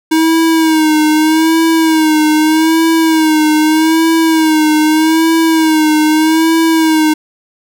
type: tone with vibrato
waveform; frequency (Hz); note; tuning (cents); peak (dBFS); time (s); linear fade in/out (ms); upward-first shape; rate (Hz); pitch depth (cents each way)
square; 316.8; D#4; +31; -8; 0.11-7.14; 10; sine; 0.81; 55
effects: none